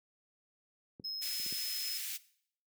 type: clicks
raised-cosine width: 3 ms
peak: -33 / -42 / -37 / -33 dBFS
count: 4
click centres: 0.998 / 1.399 / 1.463 / 1.525 s
type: tone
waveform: triangle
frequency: 5150 Hz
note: E8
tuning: 41 cents flat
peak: -35 dBFS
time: 1.04-1.98 s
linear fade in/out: 10 ms
type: high-pass noise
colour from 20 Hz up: white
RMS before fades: -40 dBFS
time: 1.21-2.18 s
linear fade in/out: 20 ms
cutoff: 1900 Hz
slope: 24 dB/octave
effects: noise-tail reverb RT60 0.6 s tail -18 dB re dry + high-pass 150 Hz 12 dB/octave